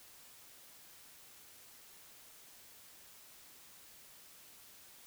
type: silence
effects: white hiss -58 dBFS RMS until 5.06 s